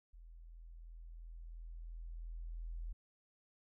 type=tone with level ramp; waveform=sine; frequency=41.47 Hz; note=E1; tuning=11 cents sharp; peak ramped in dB=-53 to -40 dBFS; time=0.13-2.93 s; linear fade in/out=10 ms; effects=none